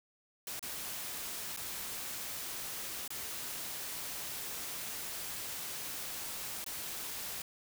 white noise with dropouts, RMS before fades -41 dBFS, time 0.47-7.42 s, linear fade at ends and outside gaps 2 ms, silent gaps 0.594-0.627 / 1.564-1.572 / 3.078-3.104 / 6.643-6.663 s, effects none

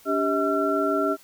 sine tone cluster, 287 / 393.8 / 640 / 1357 Hz, D4 / G4 / D#5 / E6, -40 / +8 / +49 / +50 cents, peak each -26 dBFS, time 0.05-1.17 s, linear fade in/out 50 ms, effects white hiss -53 dBFS RMS until 1.23 s

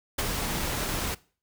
pink noise with ADSR envelope, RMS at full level -25 dBFS, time 0.18-1.15 s, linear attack 11 ms, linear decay 27 ms, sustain -5 dB, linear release 13 ms, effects noise-tail reverb RT60 0.4 s tail -21 dB re dry

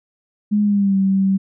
sine tone with pitch glide, 208.3 to 193.23 Hz, G#3 to G3, +5 to -25 cents, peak -13 dBFS, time 0.51-1.38 s, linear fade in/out 20 ms, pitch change -130 cents, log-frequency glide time 0.62-0.97 s, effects none

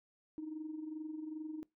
sine tone with amplitude modulation, 311.1 Hz, D#4, in tune, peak -37 dBFS, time 0.38-1.63 s, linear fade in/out 0 ms, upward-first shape sine, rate 22.5 Hz, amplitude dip 65%, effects noise-tail reverb RT60 0.2 s tail -24 dB re dry + tanh soft clip ceiling -34 dBFS

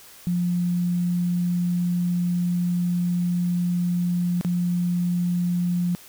sine tone with dropouts, 176.1 Hz, F3, 15 cents sharp, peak -20 dBFS, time 0.27-5.95 s, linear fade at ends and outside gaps 0 ms, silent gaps 4.411-4.448 s, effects white hiss -47 dBFS RMS until 6.08 s

